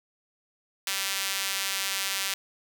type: tone with high-pass filter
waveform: sawtooth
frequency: 194.7 Hz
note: G3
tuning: 12 cents flat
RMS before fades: -30 dBFS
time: 0.87-2.34 s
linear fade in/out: 2 ms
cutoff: 2500 Hz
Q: 0.74
effects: none